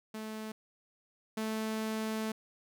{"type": "tone pair in turn", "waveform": "sawtooth", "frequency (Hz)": [217.7, 219.1], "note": ["A3", "A3"], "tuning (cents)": [-18, -7], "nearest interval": "unison", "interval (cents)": 11, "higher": "second", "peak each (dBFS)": [-35, -29], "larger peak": "second", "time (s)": [[0.14, 0.52], [1.37, 2.32]], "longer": "second", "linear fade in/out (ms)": 5, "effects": []}